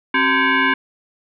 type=tone with frequency modulation; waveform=sine; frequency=267.9 Hz; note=C4; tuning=41 cents sharp; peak=-13 dBFS; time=0.14-0.74 s; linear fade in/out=5 ms; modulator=647 Hz; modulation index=3.4; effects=none